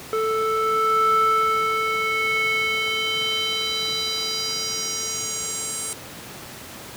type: tone with band-pass filter sweep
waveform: square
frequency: 440 Hz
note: A4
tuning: in tune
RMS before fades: -23 dBFS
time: 0.13-5.93 s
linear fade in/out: 0 ms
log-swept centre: 880 to 8700 Hz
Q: 3.6
effects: pink hiss -38 dBFS RMS until 6.96 s + high-pass 100 Hz 12 dB/octave